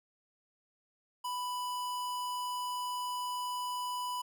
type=tone; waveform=square; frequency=991 Hz; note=B5; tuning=6 cents sharp; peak=-35 dBFS; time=1.24-4.22 s; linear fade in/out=10 ms; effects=none